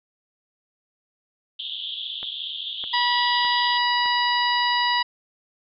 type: band-pass noise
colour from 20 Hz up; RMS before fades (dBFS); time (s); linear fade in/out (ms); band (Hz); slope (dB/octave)
white; -32; 1.59-3.78; 5; 3100 to 3600; 96
type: click train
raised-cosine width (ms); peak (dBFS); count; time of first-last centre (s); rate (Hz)
0.5; -24; 4; 2.23-4.059; 1.64
type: harmonic tone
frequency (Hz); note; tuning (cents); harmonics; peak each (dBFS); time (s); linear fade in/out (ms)
971; B5; -30; 1 / 2 / 3 / 4 / 5; -22 / -25 / -27 / -28 / -29; 2.93-5.03; 10
effects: none